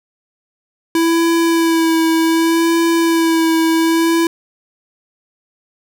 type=tone with vibrato; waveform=square; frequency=329.6 Hz; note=E4; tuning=in tune; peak=-12 dBFS; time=0.95-4.27 s; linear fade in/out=2 ms; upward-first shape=sine; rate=0.66 Hz; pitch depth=22 cents each way; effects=none